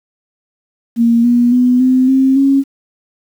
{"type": "tone with pitch steps", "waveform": "sine", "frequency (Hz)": [233.1, 240.8, 248.7, 256.9, 265.3, 274], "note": ["A#3", "B3", "B3", "C4", "C4", "C#4"], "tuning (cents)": [0, -44, 12, -32, 24, -20], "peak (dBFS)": -7, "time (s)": [0.96, 2.64], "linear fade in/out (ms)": 50, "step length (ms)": 280, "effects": ["7-bit"]}